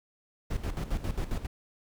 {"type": "noise with tremolo", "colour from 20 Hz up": "brown", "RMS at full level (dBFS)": -30, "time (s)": [0.5, 1.47], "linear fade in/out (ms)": 10, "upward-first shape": "square", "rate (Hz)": 7.4, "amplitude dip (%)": 70, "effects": []}